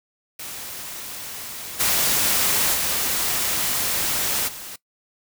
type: noise with level steps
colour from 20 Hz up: white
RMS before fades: -34 / -20 / -23 / -36 dBFS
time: 0.39-4.76 s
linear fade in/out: 5 ms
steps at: 1.79 / 2.73 / 4.47 s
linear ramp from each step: 20 ms
effects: noise-tail reverb RT60 0.1 s tail -20 dB re dry